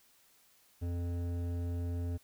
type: tone with hard clipping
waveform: sine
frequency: 86.7 Hz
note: F2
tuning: 12 cents flat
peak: -35 dBFS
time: 0.81-2.18 s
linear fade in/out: 20 ms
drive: 12 dB
effects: white hiss -66 dBFS RMS until 2.23 s